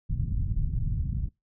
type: low-pass noise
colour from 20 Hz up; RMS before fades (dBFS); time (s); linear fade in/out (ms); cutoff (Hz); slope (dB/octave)
pink; -28; 0.09-1.29; 5; 150; 24
effects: noise-tail reverb RT60 0.2 s tail -22 dB re dry